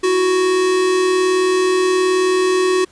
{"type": "tone pair together", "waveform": "square", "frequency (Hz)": [331.4, 370.2], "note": ["E4", "F#4"], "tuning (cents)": [9, 1], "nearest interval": "major second", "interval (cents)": 192, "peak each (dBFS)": [-26, -14], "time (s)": [0.03, 2.85], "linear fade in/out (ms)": 10, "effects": ["pink hiss -51 dBFS RMS until 2.91 s", "resampled to 22050 Hz"]}